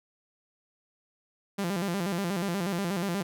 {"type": "tone with vibrato", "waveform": "sawtooth", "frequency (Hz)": 185, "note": "F#3", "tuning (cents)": 0, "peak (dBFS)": -24, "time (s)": [1.58, 3.23], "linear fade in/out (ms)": 10, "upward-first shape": "square", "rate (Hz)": 8.3, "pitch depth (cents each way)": 130, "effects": []}